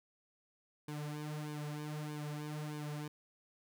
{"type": "tone with flanger", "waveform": "sawtooth", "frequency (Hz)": 150, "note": "D3", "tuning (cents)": 37, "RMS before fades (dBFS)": -42, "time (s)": [0.88, 3.08], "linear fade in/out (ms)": 5, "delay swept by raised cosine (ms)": [1.5, 5.2], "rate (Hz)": 1.6, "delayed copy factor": -0.9, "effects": []}